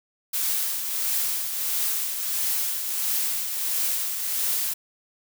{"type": "noise with tremolo", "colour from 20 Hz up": "blue", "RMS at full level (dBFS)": -24, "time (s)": [0.33, 4.74], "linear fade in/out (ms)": 10, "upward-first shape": "triangle", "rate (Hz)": 1.5, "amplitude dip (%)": 50, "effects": []}